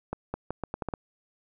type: accelerating click train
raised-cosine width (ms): 1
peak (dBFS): -17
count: 8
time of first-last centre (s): 0.13-0.938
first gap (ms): 210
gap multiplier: 0.79
effects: none